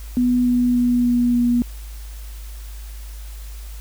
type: tone with pitch steps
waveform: sine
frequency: 246.9 / 245.3 / 243.8 / 242.2 / 240.7 Hz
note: B3 / B3 / B3 / B3 / B3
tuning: 0 / -12 / -22 / -34 / -44 cents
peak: -14 dBFS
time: 0.17-1.62 s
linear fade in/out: 0 ms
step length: 290 ms
effects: added 52 Hz sine -31 dBFS peak until 3.8 s + white hiss -45 dBFS RMS until 3.8 s